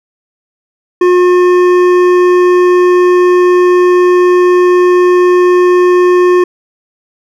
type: tone with hard clipping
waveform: sine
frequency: 359.2 Hz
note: F4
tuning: 49 cents sharp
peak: -6 dBFS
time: 1.01-6.44 s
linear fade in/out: 5 ms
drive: 11 dB
effects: none